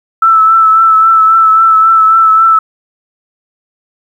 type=tone with vibrato; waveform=sine; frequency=1318.5 Hz; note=E6; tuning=in tune; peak=-3 dBFS; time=0.22-2.59 s; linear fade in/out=5 ms; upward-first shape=triangle; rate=3.7 Hz; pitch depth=30 cents each way; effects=7-bit